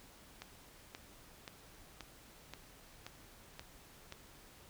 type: click train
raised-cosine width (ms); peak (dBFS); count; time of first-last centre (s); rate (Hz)
0.2; -28; 8; 0.42-4.124; 1.89
effects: pink hiss -59 dBFS RMS until 4.69 s